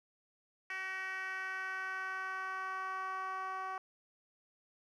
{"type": "tone with band-pass filter sweep", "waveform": "10% pulse", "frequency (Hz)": 378.6, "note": "F#4", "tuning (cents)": 40, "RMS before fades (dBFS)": -40, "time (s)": [0.7, 3.78], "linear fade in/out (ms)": 2, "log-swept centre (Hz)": [2000, 970], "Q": 2.8, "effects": []}